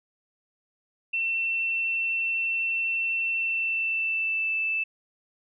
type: tone with pitch glide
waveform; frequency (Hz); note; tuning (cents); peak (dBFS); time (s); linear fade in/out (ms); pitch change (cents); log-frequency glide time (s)
sine; 2694 to 2640; E7 to E7; +37 to +2; -24; 1.13-4.84; 10; -35; 3.35-4.56
effects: none